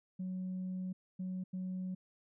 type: tone bursts at uneven times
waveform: sine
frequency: 185 Hz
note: F#3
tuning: in tune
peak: -35 dBFS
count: 3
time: 0.19-0.93 / 1.19-1.44 / 1.53-1.95 s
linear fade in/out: 10 ms
effects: tanh soft clip ceiling -34 dBFS